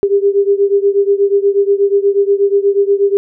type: beating tone pair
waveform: sine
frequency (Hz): 397.2 / 405.5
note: G4 / G#4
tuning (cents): +23 / -41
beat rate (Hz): 8.3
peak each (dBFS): -11 / -13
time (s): 0.03-3.17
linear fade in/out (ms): 0
effects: none